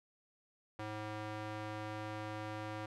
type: tone with band-pass filter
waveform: square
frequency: 107.1 Hz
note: A2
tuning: 46 cents flat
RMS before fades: -43 dBFS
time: 0.79-2.86 s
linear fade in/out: 5 ms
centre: 1000 Hz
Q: 0.53
effects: none